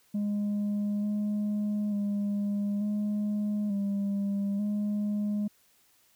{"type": "tone with pitch steps", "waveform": "sine", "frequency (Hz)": [205.8, 208.3, 203.5, 208.3, 199.9, 207.4], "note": ["G#3", "G#3", "G#3", "G#3", "G3", "G#3"], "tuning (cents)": [-16, 5, -35, 5, 34, -2], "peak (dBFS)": -24, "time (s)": [0.14, 5.48], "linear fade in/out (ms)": 10, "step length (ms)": 890, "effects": ["tanh soft clip ceiling -26 dBFS", "white hiss -65 dBFS RMS until 6.15 s"]}